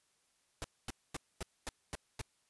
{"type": "noise bursts", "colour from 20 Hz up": "pink", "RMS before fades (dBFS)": -40, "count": 7, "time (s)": [0.62, 2.214], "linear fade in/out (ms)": 0, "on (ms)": 22, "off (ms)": 240, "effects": ["white hiss -75 dBFS RMS until 2.49 s", "resampled to 24000 Hz"]}